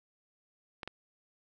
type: clicks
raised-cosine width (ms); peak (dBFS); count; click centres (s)
0.3; -23; 2; 0.832 / 0.876
effects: none